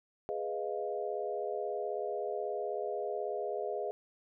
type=chord; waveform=sine; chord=F half-diminished seventh; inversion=first; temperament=equal; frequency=415.3 / 493.9 / 622.3 / 698.5 Hz; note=Ab4 / Cb5 / Eb5 / F5; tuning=0 / 0 / 0 / 0 cents; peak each=-37 / -40 / -39 / -40 dBFS; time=0.29-3.91 s; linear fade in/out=0 ms; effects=none